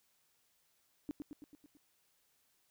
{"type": "tone with echo", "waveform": "sine", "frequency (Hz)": 293.7, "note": "D4", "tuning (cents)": 0, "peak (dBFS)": -36, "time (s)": [1.09, 1.11], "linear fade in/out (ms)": 0, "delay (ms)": 110, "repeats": 6, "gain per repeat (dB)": -4, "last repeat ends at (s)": 1.77, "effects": ["white hiss -75 dBFS RMS until 2.7 s"]}